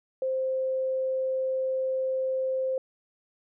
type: tone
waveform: sine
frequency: 523.3 Hz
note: C5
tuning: in tune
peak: -25 dBFS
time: 0.22-2.78 s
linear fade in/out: 2 ms
effects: none